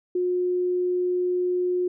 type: tone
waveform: sine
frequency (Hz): 360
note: F#4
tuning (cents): -47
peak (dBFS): -21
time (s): 0.15-1.88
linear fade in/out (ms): 5
effects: none